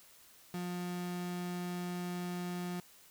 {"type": "tone", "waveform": "35% pulse", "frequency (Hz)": 177.6, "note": "F3", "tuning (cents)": 29, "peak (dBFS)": -35, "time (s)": [0.54, 2.8], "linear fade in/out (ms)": 2, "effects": ["white hiss -60 dBFS RMS until 3.1 s"]}